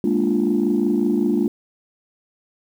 sine chord, Bb dominant seventh, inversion third, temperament equal, 207.7 / 233.1 / 293.7 / 349.2 Hz, Ab3 / Bb3 / D4 / F4, 0 / 0 / 0 / 0 cents, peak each -21 dBFS, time 0.04-1.48 s, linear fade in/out 2 ms, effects tanh soft clip ceiling -9 dBFS + 8-bit

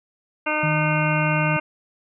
harmonic tone, 304.9 Hz, D#4, 35 cents flat, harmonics 1 / 2 / 3 / 4 / 5 / 7 / 8 / 9, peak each -30 / -27 / -28 / -29 / -28 / -29 / -31 / -28 dBFS, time 0.46-1.6 s, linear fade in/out 10 ms
sine tone, 154.8 Hz, D#3, 9 cents flat, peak -21 dBFS, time 0.63-1.57 s, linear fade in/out 5 ms
effects none

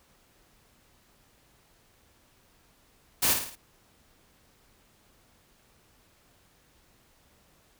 white noise with echo, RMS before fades -24 dBFS, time 3.22-3.34 s, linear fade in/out 10 ms, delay 54 ms, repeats 4, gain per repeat -6 dB, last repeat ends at 3.556 s, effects pink hiss -63 dBFS RMS until 7.79 s

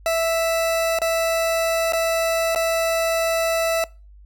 40% pulse tone with dropouts, 659.3 Hz, E5, in tune, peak -17 dBFS, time 0.06-3.84 s, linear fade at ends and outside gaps 1 ms, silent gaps 0.988-1.017 / 1.923-1.933 / 2.549-2.559 s, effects noise-tail reverb RT60 0.3 s tail -23 dB re dry + added 50 Hz sine -43 dBFS peak until 4.25 s

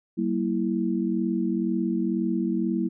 sine chord, E diminished, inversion first, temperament equal with one note detuned, 191.08 / 233.1 / 329.6 Hz, G3 / Bb3 / E4, -44 / 0 / 0 cents, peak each -27 dBFS, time 0.17-2.89 s, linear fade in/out 20 ms, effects none

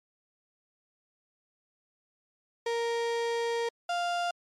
35% pulse tone pair in turn, 466.2 / 698.5 Hz, A#4 / F5, 0 / 0 cents, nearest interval perfect fifth, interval 700 cents, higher second, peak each -26 dBFS, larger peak neither, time 2.66-3.69 / 3.89-4.31 s, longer first, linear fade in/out 5 ms, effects low-pass 6000 Hz 12 dB/octave + MP3 96 kbps

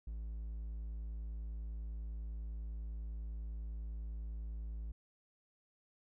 triangle tone, 55 Hz, A1, in tune, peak -38 dBFS, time 0.07-4.92 s, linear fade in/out 5 ms, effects none

